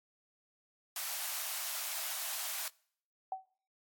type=high-pass noise; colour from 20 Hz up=white; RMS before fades=-38 dBFS; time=0.96-2.68 s; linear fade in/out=2 ms; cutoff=600 Hz; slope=96 dB/octave
type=tone with exponential decay; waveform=sine; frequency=760 Hz; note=F#5; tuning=46 cents sharp; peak=-31 dBFS; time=3.32-3.46 s; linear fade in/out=2 ms; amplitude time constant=29 ms
effects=noise-tail reverb RT60 0.6 s tail -25 dB re dry + AAC 64 kbps